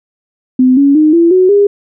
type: tone with pitch steps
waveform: sine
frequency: 255.6 / 280.3 / 307.5 / 337.3 / 369.9 / 405.7 Hz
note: C4 / C#4 / D#4 / E4 / F#4 / G#4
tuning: -40 / +19 / -20 / +40 / 0 / -41 cents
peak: -4 dBFS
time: 0.59-1.67 s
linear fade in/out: 5 ms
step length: 180 ms
effects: none